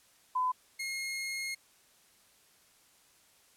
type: tone pair in turn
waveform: sine / sawtooth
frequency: 1010 / 2149 Hz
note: B5 / C7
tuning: +39 / +46 cents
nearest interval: octave + minor second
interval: 1307 cents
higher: second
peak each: -27 / -31 dBFS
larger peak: first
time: 0.35-0.52 / 0.79-1.55 s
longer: second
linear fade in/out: 10 ms
effects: white hiss -64 dBFS RMS until 3.56 s + low-pass 12000 Hz 12 dB/octave